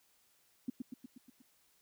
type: tone with echo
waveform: sine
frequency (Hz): 250.6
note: B3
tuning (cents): +25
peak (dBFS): -32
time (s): 0.68-0.7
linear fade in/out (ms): 5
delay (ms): 120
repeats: 6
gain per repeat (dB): -4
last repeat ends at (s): 1.42
effects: white hiss -71 dBFS RMS until 1.81 s